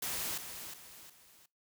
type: noise with echo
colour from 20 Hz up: white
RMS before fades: -37 dBFS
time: 0.02-0.38 s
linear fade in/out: 5 ms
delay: 360 ms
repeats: 3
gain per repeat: -8 dB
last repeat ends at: 1.46 s
effects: noise-tail reverb RT60 0.2 s tail -21 dB re dry